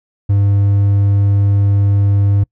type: tone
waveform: triangle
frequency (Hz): 100.3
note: G2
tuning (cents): +40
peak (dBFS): -7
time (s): 0.29-2.44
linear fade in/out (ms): 10
effects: noise-tail reverb RT60 0.1 s tail -26 dB re dry